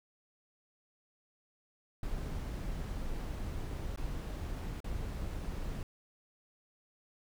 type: noise with dropouts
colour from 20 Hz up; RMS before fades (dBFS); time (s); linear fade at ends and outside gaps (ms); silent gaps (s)
brown; -38; 2.03-5.83; 2; 3.961-3.974 / 4.804-4.843
effects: none